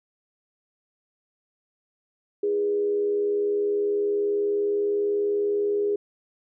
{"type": "tone with frequency modulation", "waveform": "sine", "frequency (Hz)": 410.3, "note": "G#4", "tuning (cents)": -21, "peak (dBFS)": -21, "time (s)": [2.43, 5.96], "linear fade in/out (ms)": 5, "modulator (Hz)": 79.6, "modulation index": 0.35, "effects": []}